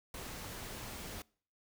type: noise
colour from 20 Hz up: pink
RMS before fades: -45 dBFS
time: 0.14-1.22 s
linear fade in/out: 2 ms
effects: noise-tail reverb RT60 0.5 s tail -25 dB re dry